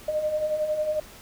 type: beating tone pair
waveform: sine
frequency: 603 / 614 Hz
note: D5 / D#5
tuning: +46 / -23 cents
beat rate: 11 Hz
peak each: -32 / -24 dBFS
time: 0.08-1 s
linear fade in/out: 5 ms
effects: pink hiss -47 dBFS RMS until 1.21 s